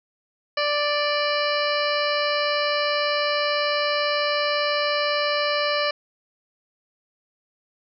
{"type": "harmonic tone", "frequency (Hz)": 587.3, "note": "D5", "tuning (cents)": 0, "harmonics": [1, 2, 3, 4, 5, 7, 8, 9], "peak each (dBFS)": [-24, -27, -29, -30, -31, -32, -33, -34], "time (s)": [0.57, 5.91], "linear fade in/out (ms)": 5, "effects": []}